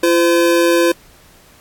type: tone pair together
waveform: square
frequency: 341.4 / 512.5 Hz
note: F4 / C5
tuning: -39 / -36 cents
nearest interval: perfect fifth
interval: 703 cents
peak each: -13 / -15 dBFS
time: 0.03-0.92 s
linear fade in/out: 5 ms
effects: pink hiss -47 dBFS RMS until 1.6 s + AAC 64 kbps